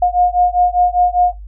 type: beating tone pair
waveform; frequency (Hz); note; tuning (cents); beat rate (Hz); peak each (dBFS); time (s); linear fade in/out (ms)
sine; 713 / 718; F5 / F5; +36 / +48; 5; -14; 0.02-1.33; 5
effects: noise-tail reverb RT60 0.2 s tail -22 dB re dry + added 50 Hz sine -29 dBFS peak until 1.47 s